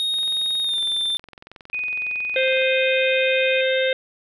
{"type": "tone with pitch glide", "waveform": "triangle", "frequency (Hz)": [3727, 3567], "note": ["A#7", "A7"], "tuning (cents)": [-1, 23], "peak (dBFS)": -19, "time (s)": [0, 1.17], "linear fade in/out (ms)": 0, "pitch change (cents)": -76, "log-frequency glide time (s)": [0.62, 0.8]}
{"type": "click train", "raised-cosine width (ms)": 0.3, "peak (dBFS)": -25, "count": 55, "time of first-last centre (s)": [0.14, 2.617], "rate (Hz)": 21.8}
{"type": "tone", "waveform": "sine", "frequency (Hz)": 2489, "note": "D#7", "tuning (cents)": 0, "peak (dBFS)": -23, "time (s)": [1.73, 3.61], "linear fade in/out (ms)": 2}
{"type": "harmonic tone", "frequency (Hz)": 523.3, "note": "C5", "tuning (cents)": 0, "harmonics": [1, 3, 4, 5, 6, 7], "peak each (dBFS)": [-19, -27, -27, -31, -32, -28], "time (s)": [2.36, 3.93], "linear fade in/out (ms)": 2}
{"effects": []}